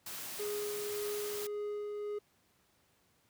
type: noise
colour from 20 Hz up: white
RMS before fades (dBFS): -43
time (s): 0.06-1.47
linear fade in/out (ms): 5
type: tone with tremolo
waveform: triangle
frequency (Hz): 415.3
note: G#4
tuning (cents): 0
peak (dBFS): -33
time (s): 0.39-2.19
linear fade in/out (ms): 10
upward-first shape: sine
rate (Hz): 1.8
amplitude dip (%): 25
effects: pink hiss -71 dBFS RMS until 3.29 s + high-pass 80 Hz 12 dB/octave